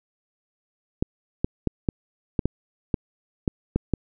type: clicks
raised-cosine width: 3 ms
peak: -8 dBFS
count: 10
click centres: 1.025 / 1.445 / 1.673 / 1.888 / 2.392 / 2.456 / 2.942 / 3.478 / 3.76 / 3.937 s
effects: none